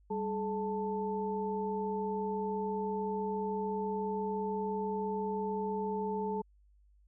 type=tone cluster; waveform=sine; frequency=196.6 / 425.8 / 883 Hz; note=G3 / G#4 / A5; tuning=+5 / +43 / +6 cents; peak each=-37 / -35 / -37 dBFS; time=0.1-6.42 s; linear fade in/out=10 ms; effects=added 50 Hz sine -61 dBFS peak until 7.07 s